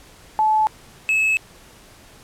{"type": "tone pair in turn", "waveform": ["sine", "triangle"], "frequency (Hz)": [865, 2592], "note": ["A5", "E7"], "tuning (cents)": [-30, -30], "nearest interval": "octave + perfect fifth", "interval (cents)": 1900, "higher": "second", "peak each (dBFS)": -14, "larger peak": "neither", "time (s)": [[0.39, 0.67], [1.09, 1.37]], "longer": "neither", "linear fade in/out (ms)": 0, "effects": ["pink hiss -47 dBFS RMS until 2.23 s", "low-pass 12000 Hz 12 dB/octave"]}